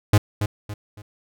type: tone with echo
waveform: 45% pulse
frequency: 104 Hz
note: G#2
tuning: 3 cents sharp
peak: -11 dBFS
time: 0.13-0.18 s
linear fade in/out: 5 ms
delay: 280 ms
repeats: 3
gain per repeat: -9 dB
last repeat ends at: 1.02 s
effects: none